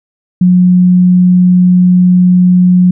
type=tone; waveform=sine; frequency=180.6 Hz; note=F#3; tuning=42 cents flat; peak=-3 dBFS; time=0.41-2.91 s; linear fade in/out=5 ms; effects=none